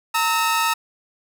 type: tone pair together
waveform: sawtooth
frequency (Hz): 917 / 1291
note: A#5 / E6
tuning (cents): -29 / -37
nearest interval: tritone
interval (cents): 592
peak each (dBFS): -17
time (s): 0.14-0.74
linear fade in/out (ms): 10
effects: none